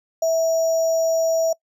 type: tone with sample-and-hold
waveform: sine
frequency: 654 Hz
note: E5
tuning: 14 cents flat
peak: -16 dBFS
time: 0.22-1.53 s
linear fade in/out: 5 ms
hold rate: 6300 Hz
effects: noise-tail reverb RT60 0.1 s tail -24 dB re dry + low-pass 12000 Hz 12 dB/octave